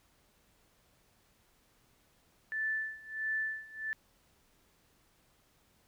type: tone with tremolo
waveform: sine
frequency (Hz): 1757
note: A6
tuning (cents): -3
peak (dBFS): -30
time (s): 2.52-3.93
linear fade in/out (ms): 0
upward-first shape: sine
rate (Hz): 1.5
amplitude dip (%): 90
effects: pink hiss -69 dBFS RMS until 5.87 s